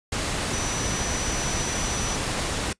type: tone in noise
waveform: sine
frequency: 5920 Hz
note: F#8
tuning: in tune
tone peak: -31 dBFS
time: 0.53-2.16 s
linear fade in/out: 5 ms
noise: pink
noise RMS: -27 dBFS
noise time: 0.12-2.73 s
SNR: -7 dB
effects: noise-tail reverb RT60 0.1 s tail -22 dB re dry + resampled to 22050 Hz